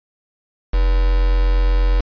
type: tone with quantisation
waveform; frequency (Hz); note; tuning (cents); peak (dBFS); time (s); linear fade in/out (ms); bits
sine; 44.18; F1; +21; -12; 0.73-2.01; 10; 4
effects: resampled to 11025 Hz